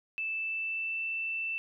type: tone with pitch glide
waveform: sine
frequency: 2637 to 2663 Hz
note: E7 to E7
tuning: 0 to +17 cents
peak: -31 dBFS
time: 0.18-1.58 s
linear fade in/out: 0 ms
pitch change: +17 cents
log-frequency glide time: 0.28-1.02 s
effects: none